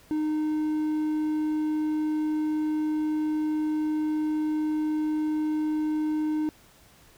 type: tone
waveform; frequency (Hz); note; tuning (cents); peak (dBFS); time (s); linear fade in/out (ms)
triangle; 307.3; D#4; -21; -22; 0.11-6.49; 0
effects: pink hiss -56 dBFS RMS until 7.17 s